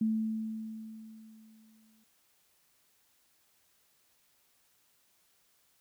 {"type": "tone with exponential decay", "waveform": "sine", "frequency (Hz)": 220, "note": "A3", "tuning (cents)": 0, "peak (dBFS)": -25, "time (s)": [0.01, 2.04], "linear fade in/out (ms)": 5, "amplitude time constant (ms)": 440, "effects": ["white hiss -70 dBFS RMS until 5.8 s"]}